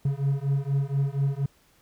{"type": "beating tone pair", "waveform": "triangle", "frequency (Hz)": [136.9, 141.1], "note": ["C#3", "C#3"], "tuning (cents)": [-21, 31], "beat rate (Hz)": 4.2, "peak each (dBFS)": -24, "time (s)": [0.05, 1.46], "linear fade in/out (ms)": 5, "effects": ["pink hiss -62 dBFS RMS until 1.81 s"]}